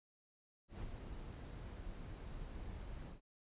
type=noise with ADSR envelope; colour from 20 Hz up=brown; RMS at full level=-44 dBFS; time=0.68-3.21 s; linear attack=130 ms; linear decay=44 ms; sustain=-4 dB; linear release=130 ms; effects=resampled to 8000 Hz